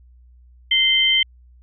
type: tone pair together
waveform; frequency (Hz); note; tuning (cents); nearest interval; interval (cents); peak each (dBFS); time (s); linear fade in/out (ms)
sine; 2079 / 3115; C7 / G7; -12 / -12; perfect fifth; 700; -19 / -15; 0.71-1.23; 5
effects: added 61 Hz sine -46 dBFS peak until 1.62 s